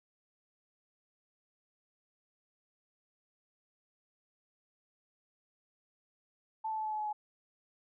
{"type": "tone with pitch steps", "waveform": "sine", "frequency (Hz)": [880, 873.9, 867.9, 861.9, 855.9, 850, 844.2], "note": ["A5", "A5", "A5", "A5", "A5", "G#5", "G#5"], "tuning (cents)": [0, -12, -24, -36, -48, 40, 28], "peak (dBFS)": -33, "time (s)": [6.64, 7.13], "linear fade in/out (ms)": 10, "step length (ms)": 70, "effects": []}